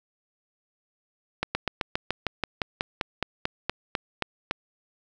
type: slowing click train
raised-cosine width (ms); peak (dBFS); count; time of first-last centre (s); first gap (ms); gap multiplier
0.3; -9; 17; 1.43-4.511; 120; 1.06
effects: none